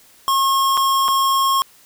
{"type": "tone with dropouts", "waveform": "square", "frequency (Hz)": 1082, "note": "C#6", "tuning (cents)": -42, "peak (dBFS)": -15, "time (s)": [0.28, 1.62], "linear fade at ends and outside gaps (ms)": 0, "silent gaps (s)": [[0.771, 0.775], [1.081, 1.085]], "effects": ["white hiss -50 dBFS RMS until 1.85 s"]}